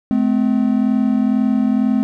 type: tone pair together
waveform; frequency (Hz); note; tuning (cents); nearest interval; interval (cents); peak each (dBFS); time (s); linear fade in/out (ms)
triangle; 214.5 / 256.6; A3 / C4; -44 / -34; minor third; 310; -14; 0.11-2.03; 0
effects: none